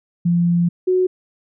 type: tone pair in turn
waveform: sine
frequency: 172.6 / 368.5 Hz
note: F3 / F#4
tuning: -20 / -7 cents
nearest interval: octave + minor second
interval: 1313 cents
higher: second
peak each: -13 dBFS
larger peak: neither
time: 0.25-0.69 / 0.87-1.07 s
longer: first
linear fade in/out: 10 ms
effects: none